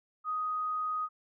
sine tone, 1249 Hz, D#6, 6 cents sharp, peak -30 dBFS, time 0.24-1.09 s, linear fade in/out 50 ms, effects none

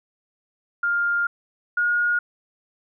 sine tone pair in turn, 1404 / 1435.2 Hz, F6 / F6, +9 / +47 cents, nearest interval unison, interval 38 cents, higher second, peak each -19 / -18 dBFS, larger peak second, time 0.83-1.27 / 1.77-2.19 s, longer first, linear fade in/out 5 ms, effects none

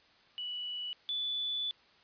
sine tone pair in turn, 2950 / 3472 Hz, F#7 / A7, -6 / -24 cents, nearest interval minor third, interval 282 cents, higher second, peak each -36 / -32 dBFS, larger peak second, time 0.38-0.93 / 1.09-1.71 s, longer second, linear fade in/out 0 ms, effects white hiss -63 dBFS RMS until 2.03 s + resampled to 11025 Hz

